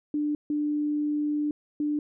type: tone bursts at uneven times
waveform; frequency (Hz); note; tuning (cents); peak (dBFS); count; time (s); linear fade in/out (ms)
sine; 296.8; D4; +18; -24; 3; 0.14-0.35 / 0.5-1.51 / 1.8-1.99; 2
effects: none